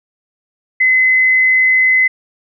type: tone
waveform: sine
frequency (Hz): 2037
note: C7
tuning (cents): -47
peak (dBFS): -8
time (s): 0.8-2.08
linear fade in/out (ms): 10
effects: none